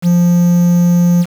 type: tone with quantisation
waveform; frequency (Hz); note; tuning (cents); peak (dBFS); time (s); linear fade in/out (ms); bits
triangle; 174.61; F3; 0; -5; 0.02-1.26; 50; 5
effects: none